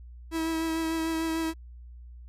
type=tone with vibrato; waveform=45% pulse; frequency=324.4 Hz; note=E4; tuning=28 cents flat; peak=-27 dBFS; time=0.31-1.54 s; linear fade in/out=50 ms; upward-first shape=triangle; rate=6.7 Hz; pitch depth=21 cents each way; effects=added 60 Hz sine -43 dBFS peak until 2.28 s + resampled to 32000 Hz